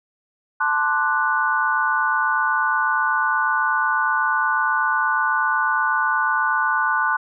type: chord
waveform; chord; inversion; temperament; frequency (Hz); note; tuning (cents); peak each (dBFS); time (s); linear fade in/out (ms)
sine; D dominant seventh; second; equal; 880 / 1046.5 / 1174.7 / 1480; A5 / C6 / D6 / F#6; 0 / 0 / 0 / 0; -24 / -24 / -25 / -20; 0.6-7.17; 10
effects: none